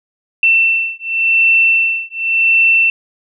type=beating tone pair; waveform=sine; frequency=2685 / 2685.9 Hz; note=E7 / E7; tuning=+31 / +32 cents; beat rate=0.9 Hz; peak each=-13 dBFS; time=0.43-2.9 s; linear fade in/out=2 ms; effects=none